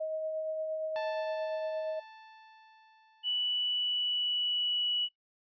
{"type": "tone with tremolo", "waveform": "sine", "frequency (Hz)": 630, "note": "D#5", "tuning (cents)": 21, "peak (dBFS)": -31, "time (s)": [0, 2], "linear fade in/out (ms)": 10, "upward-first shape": "triangle", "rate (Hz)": 8.6, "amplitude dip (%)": 30}
{"type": "tone with exponential decay", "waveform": "sawtooth", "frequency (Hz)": 880, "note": "A5", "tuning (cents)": 0, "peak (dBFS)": -32, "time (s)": [0.96, 4.28], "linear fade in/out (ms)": 0, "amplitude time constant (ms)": 720}
{"type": "tone with pitch glide", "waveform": "sine", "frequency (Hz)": [2960, 2940], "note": ["F#7", "F#7"], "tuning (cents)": [0, -12], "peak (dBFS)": -28, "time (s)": [3.23, 5.09], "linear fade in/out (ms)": 50, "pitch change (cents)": -12, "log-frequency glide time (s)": [3.7, 4.88]}
{"effects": ["noise-tail reverb RT60 0.1 s tail -18 dB re dry", "resampled to 11025 Hz"]}